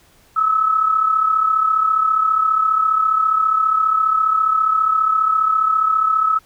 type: tone pair together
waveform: sine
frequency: 1264 / 1298.8 Hz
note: D#6 / E6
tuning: +27 / -26 cents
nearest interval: unison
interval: 47 cents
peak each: -21 / -14 dBFS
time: 0.36-6.39 s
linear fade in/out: 10 ms
effects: pink hiss -53 dBFS RMS until 6.45 s